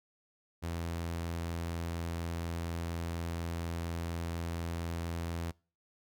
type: tone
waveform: sawtooth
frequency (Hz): 84.2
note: E2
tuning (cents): +37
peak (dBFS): -31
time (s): 0.62-5.52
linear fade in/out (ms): 20
effects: noise-tail reverb RT60 0.4 s tail -25 dB re dry